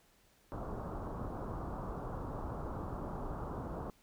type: low-pass noise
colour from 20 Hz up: pink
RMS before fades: -41 dBFS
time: 0.52-3.9 s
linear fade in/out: 0 ms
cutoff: 1300 Hz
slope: 48 dB/octave
effects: pink hiss -68 dBFS RMS until 4.02 s